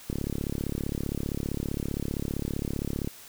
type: click train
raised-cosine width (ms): 3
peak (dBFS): -17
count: 106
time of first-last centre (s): 0.1-3.075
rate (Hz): 35.3
effects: white hiss -48 dBFS RMS until 3.28 s